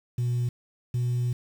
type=tone pair in turn; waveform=sine; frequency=121.8 / 122.48 Hz; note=B2 / B2; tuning=-24 / -14 cents; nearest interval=unison; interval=10 cents; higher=second; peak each=-21 dBFS; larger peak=neither; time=0.18-0.49 / 0.94-1.33 s; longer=second; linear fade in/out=5 ms; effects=tanh soft clip ceiling -22 dBFS + 8-bit

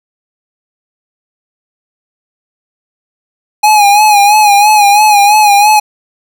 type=tone with vibrato; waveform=square; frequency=830.6 Hz; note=G#5; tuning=in tune; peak=-4 dBFS; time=3.63-5.8 s; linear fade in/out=10 ms; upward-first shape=sine; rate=3 Hz; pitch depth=58 cents each way; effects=none

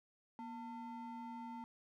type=ring-modulated tone; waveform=triangle; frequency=568 Hz; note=C#5; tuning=42 cents sharp; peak=-40 dBFS; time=0.39-1.64 s; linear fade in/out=0 ms; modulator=329 Hz; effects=none

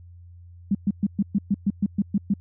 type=tone bursts; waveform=sine; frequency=200.3 Hz; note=G3; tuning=38 cents sharp; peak=-17 dBFS; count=11; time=0.71-2.339 s; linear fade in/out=5 ms; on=39 ms; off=120 ms; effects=added 87 Hz sine -43 dBFS peak until 2.4 s

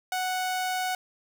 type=tone; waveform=sawtooth; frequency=740 Hz; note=F#5; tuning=in tune; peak=-23 dBFS; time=0.12-0.95 s; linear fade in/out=2 ms; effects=none

